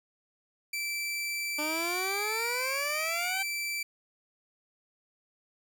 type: tone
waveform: sawtooth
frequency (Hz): 2331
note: D7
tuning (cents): -14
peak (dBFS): -28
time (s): 0.73-3.83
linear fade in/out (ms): 5
type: exponential sweep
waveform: 15% pulse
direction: up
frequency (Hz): 295.8 to 784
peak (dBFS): -26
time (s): 1.58-3.43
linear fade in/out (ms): 10
effects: none